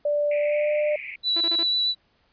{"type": "tone with pitch glide", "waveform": "sine", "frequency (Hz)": [587.3, 598.3], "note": ["D5", "D5"], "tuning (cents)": [0, 32], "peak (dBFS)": -20, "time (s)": [0.05, 0.96], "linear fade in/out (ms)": 5, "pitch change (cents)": 32, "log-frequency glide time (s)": [0.38, 0.72]}
{"type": "band-pass noise", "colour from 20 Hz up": "pink", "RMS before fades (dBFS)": -36, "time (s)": [0.31, 1.16], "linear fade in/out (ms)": 5, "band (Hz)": [2100, 2500], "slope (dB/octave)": 96}
{"type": "tone with vibrato", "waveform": "sine", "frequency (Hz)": 3951, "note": "B7", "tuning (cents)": 0, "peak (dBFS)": -20, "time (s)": [1.23, 1.95], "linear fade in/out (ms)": 50, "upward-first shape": "triangle", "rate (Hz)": 8, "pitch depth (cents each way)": 16}
{"type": "tone bursts", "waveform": "sawtooth", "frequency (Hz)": 334.7, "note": "E4", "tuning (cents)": 26, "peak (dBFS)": -27, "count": 4, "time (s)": [1.36, 1.633], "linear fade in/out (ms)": 5, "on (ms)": 48, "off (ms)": 27}
{"effects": ["pink hiss -65 dBFS RMS until 2.32 s", "resampled to 11025 Hz"]}